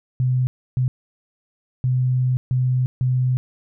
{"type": "tone bursts at uneven times", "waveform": "sine", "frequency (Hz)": 127.3, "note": "C3", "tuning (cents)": -47, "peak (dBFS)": -16, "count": 5, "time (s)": [[0.2, 0.47], [0.77, 0.88], [1.84, 2.37], [2.51, 2.86], [3.01, 3.37]], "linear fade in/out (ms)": 0, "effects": []}